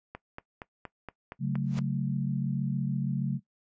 click train, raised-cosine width 0.5 ms, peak -24 dBFS, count 8, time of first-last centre 0.15-1.789 s, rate 4.27 Hz
sine chord, F# minor, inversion second, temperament equal, 138.59 / 185 / 220 Hz, C#3 / F#3 / A3, 0 / 0 / 0 cents, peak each -29 / -32 / -34 dBFS, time 1.39-3.4 s, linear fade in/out 50 ms
pink noise with exponential growth, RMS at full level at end -39 dBFS, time 1.63-1.79 s, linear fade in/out 0 ms, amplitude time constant 34 ms
effects noise-tail reverb RT60 0.1 s tail -19 dB re dry + resampled to 16000 Hz

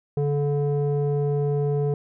square tone with low-pass filter, 144.3 Hz, D3, 30 cents flat, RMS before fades -23 dBFS, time 0.17-1.94 s, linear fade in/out 2 ms, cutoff 510 Hz, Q 2.9, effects none

